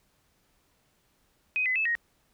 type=tone with pitch steps; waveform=sine; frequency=2511 / 2022 / 2613 / 1875 Hz; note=D#7 / B6 / E7 / A#6; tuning=+15 / +40 / -16 / +10 cents; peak=-24 dBFS; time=1.56-1.952 s; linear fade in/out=0 ms; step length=98 ms; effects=pink hiss -69 dBFS RMS until 2.33 s

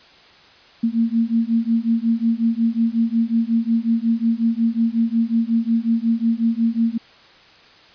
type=beating tone pair; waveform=sine; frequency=226.5 / 232 Hz; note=A#3 / A#3; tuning=-50 / -8 cents; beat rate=5.5 Hz; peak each=-19 dBFS; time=0.83-6.98 s; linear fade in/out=10 ms; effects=white hiss -48 dBFS RMS until 7.94 s + resampled to 11025 Hz

